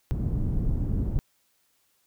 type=low-pass noise; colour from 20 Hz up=pink; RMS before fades=-26 dBFS; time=0.11-1.19 s; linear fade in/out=0 ms; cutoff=190 Hz; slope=12 dB/octave; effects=white hiss -69 dBFS RMS until 2.06 s